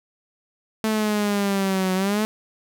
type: exponential two-way sweep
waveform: sawtooth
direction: down then up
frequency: 220 to 185 to 218.8 Hz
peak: -16 dBFS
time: 0.84-2.25 s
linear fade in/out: 0 ms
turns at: 1.94 s
effects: none